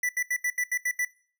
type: tone bursts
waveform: square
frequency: 1975.5 Hz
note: B6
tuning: in tune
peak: -25 dBFS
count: 8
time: 0.03-1.05 s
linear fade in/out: 5 ms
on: 61 ms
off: 76 ms
effects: noise-tail reverb RT60 0.5 s tail -22 dB re dry